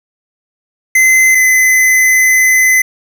square tone pair in turn, 2053 / 2032 Hz, C7 / B6, -33 / +49 cents, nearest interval unison, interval 18 cents, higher first, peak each -6 / -7 dBFS, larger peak first, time 0.95-1.35 / 1.35-2.82 s, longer second, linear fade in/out 5 ms, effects none

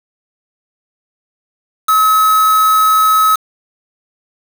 triangle tone with quantisation, 1283 Hz, E6, 47 cents flat, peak -6 dBFS, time 1.88-3.36 s, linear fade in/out 10 ms, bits 3, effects none

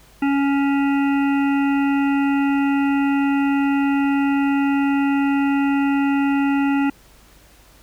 harmonic tone with a mistuned harmonic, 278.8 Hz, C#4, 10 cents sharp, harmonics 1 / 3 / 5 / 7 / 9 / 10, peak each -16 / -26 / -30 / -33 / -35 / -36 dBFS, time 0.22-6.9 s, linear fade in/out 5 ms, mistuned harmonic 10, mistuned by -16 cents, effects added 50 Hz sine -51 dBFS peak until 7.82 s + pink hiss -51 dBFS RMS until 7.82 s

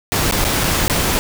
pink noise with dropouts, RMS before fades -17 dBFS, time 0.12-1.19 s, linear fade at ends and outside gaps 0 ms, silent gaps 0.311-0.323 / 0.442-0.449 / 0.637-0.641 / 0.88-0.898 s, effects none

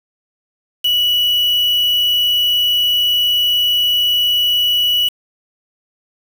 sine tone with quantisation, 2939 Hz, F#7, 12 cents flat, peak -12 dBFS, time 0.84-5.09 s, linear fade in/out 10 ms, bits 4, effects none

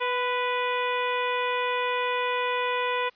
harmonic tone with a mistuned harmonic, 492.8 Hz, B4, 4 cents flat, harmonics 1 / 2 / 3 / 4 / 5 / 6 / 7, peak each -29 / -28 / -35 / -34 / -33 / -39 / -39 dBFS, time 0-3.1 s, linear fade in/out 20 ms, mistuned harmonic 2, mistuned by +23 cents, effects white hiss -60 dBFS RMS until 3.15 s + resampled to 11025 Hz

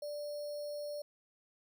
sine tone with sample-and-hold, 587.3 Hz, D5, in tune, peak -38 dBFS, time 0.02-1.02 s, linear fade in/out 5 ms, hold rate 4900 Hz, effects none

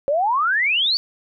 sine exponential sweep, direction up, 540 to 4647 Hz, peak -16 dBFS, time 0.08-0.97 s, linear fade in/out 0 ms, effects none

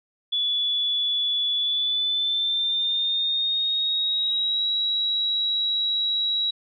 sine tone with pitch glide, 3432 to 3875 Hz, A7 to B7, -44 to -34 cents, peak -21 dBFS, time 0.32-6.51 s, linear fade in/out 10 ms, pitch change +210 cents, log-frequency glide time 1.55-4.67 s, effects none

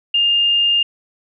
sine tone, 2815 Hz, F7, 13 cents sharp, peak -12 dBFS, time 0.14-0.83 s, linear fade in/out 5 ms, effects none

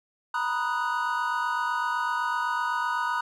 triangle chord, B major seventh, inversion third, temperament equal with one note detuned, 939.9 / 987.8 / 1244.5 / 1480 Hz, A#5 / B5 / D#6 / F#6, +14 / 0 / 0 / 0 cents, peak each -29 dBFS, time 0.34-3.21 s, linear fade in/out 5 ms, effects none

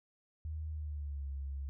sine tone with pitch glide, 77.78 to 68.89 Hz, D#2 to C#2, 0 to -10 cents, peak -37 dBFS, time 0.45-1.69 s, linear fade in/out 0 ms, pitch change -210 cents, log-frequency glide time 0.7-1.28 s, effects none

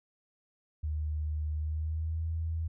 sine tone with pitch glide, 76.4 to 81.41 Hz, D#2 to E2, -31 to -21 cents, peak -30 dBFS, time 0.83-2.68 s, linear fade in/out 10 ms, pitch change +110 cents, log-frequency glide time 1.56-2.26 s, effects none

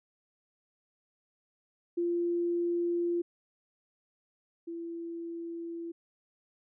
sine tone pair in turn, 345.3 / 336.4 Hz, F4 / E4, -20 / +35 cents, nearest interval unison, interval 45 cents, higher first, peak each -27 / -36 dBFS, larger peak first, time 1.97-3.22 / 4.67-5.92 s, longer neither, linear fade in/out 10 ms, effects none

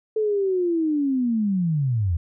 sine linear sweep, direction down, 440 to 77.78 Hz, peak -19 dBFS, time 0.16-2.17 s, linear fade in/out 5 ms, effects none

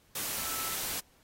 sine tone in noise, 1316 Hz, E6, 3 cents flat, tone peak -42 dBFS, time 0.39-0.74 s, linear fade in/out 5 ms, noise white, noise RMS -35 dBFS, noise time 0.15-1 s, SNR -10 dB, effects pink hiss -65 dBFS RMS until 1.23 s + AAC 48 kbps

